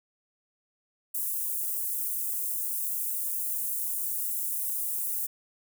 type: high-pass noise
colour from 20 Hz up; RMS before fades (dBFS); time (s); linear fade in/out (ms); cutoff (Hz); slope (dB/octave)
white; -31; 1.14-5.27; 10; 9300; 24
effects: none